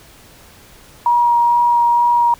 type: tone with vibrato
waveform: sine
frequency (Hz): 952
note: A#5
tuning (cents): +36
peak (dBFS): -10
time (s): 1.06-2.34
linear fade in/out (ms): 2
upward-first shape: sine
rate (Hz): 2.2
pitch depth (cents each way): 9
effects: pink hiss -44 dBFS RMS until 2.39 s